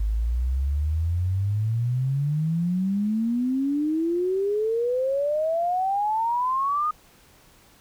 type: exponential sweep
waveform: sine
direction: up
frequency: 50.9 to 1244.5 Hz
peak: -21 dBFS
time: 0-6.91 s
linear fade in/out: 5 ms
effects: pink hiss -55 dBFS RMS until 7.8 s